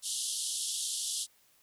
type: band-pass noise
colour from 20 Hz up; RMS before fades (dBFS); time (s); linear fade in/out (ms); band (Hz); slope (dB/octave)
white; -35; 0.02-1.27; 50; 3000 to 11000; 96
effects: white hiss -66 dBFS RMS until 1.62 s